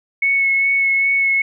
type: tone with vibrato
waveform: sine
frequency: 2200 Hz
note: C#7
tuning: 14 cents flat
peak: -13 dBFS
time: 0.22-1.42 s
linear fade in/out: 5 ms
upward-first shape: sine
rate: 2.5 Hz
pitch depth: 14 cents each way
effects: none